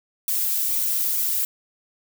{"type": "noise with flanger", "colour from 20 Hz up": "violet", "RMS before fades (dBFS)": -23, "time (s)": [0.28, 1.45], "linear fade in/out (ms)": 2, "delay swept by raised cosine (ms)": [0.84, 3.84], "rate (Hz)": 2.2, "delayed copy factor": 0.6, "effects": []}